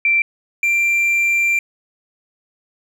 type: tone pair in turn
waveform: sine / triangle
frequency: 2349 / 2364 Hz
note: D7 / D7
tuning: 0 / +11 cents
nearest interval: unison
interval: 11 cents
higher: second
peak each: -12 dBFS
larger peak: neither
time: 0.05-0.22 / 0.63-1.59 s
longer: second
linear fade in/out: 2 ms
effects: none